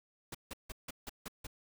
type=noise bursts; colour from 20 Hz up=pink; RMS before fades=-43 dBFS; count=7; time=0.32-1.469 s; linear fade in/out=5 ms; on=27 ms; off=160 ms; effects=none